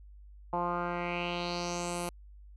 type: tone with low-pass filter sweep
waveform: 10% pulse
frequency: 174.61 Hz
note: F3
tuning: in tune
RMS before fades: -34 dBFS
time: 0.53-2.09 s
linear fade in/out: 2 ms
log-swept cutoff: 900 to 11000 Hz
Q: 3.6
effects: added 50 Hz sine -49 dBFS peak until 2.56 s